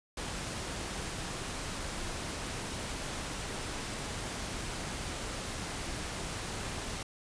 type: noise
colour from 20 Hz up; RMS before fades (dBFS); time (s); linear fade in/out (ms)
pink; -38; 0.17-7.03; 5
effects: resampled to 22050 Hz